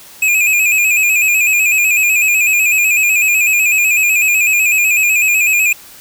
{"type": "tone with vibrato", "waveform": "square", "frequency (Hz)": 2489, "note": "D#7", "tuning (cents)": 0, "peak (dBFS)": -10, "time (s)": [0.22, 5.73], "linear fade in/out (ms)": 5, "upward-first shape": "square", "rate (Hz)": 8, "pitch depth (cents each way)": 52, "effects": ["white hiss -38 dBFS RMS until 6 s"]}